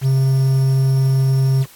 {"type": "tone with quantisation", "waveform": "triangle", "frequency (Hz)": 133.5, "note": "C3", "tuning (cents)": 35, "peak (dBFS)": -10, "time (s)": [0.01, 1.66], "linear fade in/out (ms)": 50, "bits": 6, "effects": ["white hiss -45 dBFS RMS until 1.75 s", "AAC 64 kbps"]}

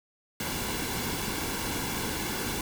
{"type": "noise with comb filter", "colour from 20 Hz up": "pink", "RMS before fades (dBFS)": -32, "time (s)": [0.4, 2.61], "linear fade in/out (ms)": 2, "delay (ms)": 1.6, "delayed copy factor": -0.55, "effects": []}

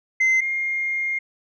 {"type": "tone pair in turn", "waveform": "sine", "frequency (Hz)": [2069, 2125], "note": ["C7", "C7"], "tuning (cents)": [-20, 26], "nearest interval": "unison", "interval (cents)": 46, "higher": "second", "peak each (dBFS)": [-13, -21], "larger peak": "first", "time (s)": [[0.2, 0.41], [0.41, 1.19]], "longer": "second", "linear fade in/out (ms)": 10, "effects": ["tanh soft clip ceiling -14 dBFS"]}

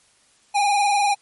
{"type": "tone with vibrato", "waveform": "square", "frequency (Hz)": 813, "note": "G#5", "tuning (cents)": -37, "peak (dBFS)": -17, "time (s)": [0.54, 1.15], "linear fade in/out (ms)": 20, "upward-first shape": "sine", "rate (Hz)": 20, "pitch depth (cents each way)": 49, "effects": ["white hiss -58 dBFS RMS until 1.21 s", "MP3 48 kbps"]}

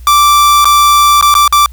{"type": "tone with dropouts", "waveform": "45% pulse", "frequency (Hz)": 1170, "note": "D6", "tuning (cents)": -7, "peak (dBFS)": -4, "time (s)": [0.07, 1.66], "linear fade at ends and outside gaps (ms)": 1, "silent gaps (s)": [[0.645, 0.654], [1.212, 1.225], [1.341, 1.351], [1.478, 1.525]], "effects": ["added 60 Hz sine -27 dBFS peak until 1.72 s", "white hiss -47 dBFS RMS until 1.72 s"]}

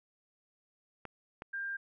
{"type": "clicks", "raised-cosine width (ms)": 0.5, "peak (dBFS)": -27, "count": 2, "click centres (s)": [1.053, 1.421]}
{"type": "tone", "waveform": "sine", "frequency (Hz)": 1595, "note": "G6", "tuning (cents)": 30, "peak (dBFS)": -35, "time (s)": [1.53, 1.77], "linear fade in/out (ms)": 10}
{"effects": []}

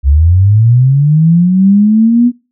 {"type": "linear sweep", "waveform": "sine", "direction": "up", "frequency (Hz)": [65, 246.9], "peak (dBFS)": -4, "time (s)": [0.03, 2.32], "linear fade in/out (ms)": 50, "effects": ["noise-tail reverb RT60 0.3 s tail -18 dB re dry"]}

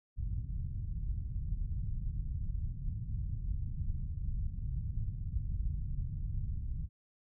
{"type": "low-pass noise", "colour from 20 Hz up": "pink", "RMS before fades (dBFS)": -36, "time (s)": [0.16, 6.89], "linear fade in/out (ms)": 50, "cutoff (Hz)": 130, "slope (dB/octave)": 24, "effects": []}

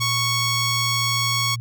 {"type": "tone", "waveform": "10% pulse", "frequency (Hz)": 1108.7, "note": "C#6", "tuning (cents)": 0, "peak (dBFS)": -11, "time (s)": [0, 1.56], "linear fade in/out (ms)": 20, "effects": ["added 118 Hz sine -26 dBFS peak until 1.6 s", "MP3 96 kbps"]}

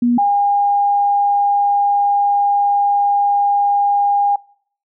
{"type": "tone pair in turn", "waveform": "sine", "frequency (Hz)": [240.9, 810.3], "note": ["B3", "G#5"], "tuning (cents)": [-43, -43], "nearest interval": "octave + major sixth", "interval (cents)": 2100, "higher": "second", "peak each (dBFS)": -11, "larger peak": "neither", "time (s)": [[0.02, 0.18], [0.18, 4.36]], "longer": "second", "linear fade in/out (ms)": 5, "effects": ["noise-tail reverb RT60 0.6 s tail -25 dB re dry"]}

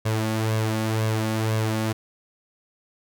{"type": "tone with flanger", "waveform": "sawtooth", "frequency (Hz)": 110, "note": "A2", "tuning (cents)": 0, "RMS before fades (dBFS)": -24, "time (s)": [0.05, 1.93], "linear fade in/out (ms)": 10, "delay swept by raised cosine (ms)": [1.8, 3.6], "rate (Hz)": 2, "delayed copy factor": 0.55, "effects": []}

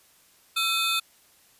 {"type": "tone cluster", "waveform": "square", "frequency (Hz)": [1343, 2534, 3571, 4409], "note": ["E6", "D#7", "A7", "C#8"], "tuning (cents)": [32, 31, 25, -10], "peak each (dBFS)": [-30, -29, -27, -34], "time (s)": [0.56, 1], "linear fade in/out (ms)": 10, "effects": ["white hiss -59 dBFS RMS until 1.59 s", "resampled to 32000 Hz"]}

